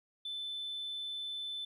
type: tone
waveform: sine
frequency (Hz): 3520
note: A7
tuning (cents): 0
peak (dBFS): -36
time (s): 0.25-1.65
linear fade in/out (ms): 5
effects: tanh soft clip ceiling -34 dBFS + 13-bit